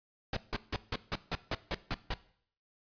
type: noise bursts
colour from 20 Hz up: pink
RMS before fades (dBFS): -33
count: 10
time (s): 0.33-2.14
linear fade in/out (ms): 2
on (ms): 37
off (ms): 160
effects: noise-tail reverb RT60 0.6 s tail -18 dB re dry + resampled to 11025 Hz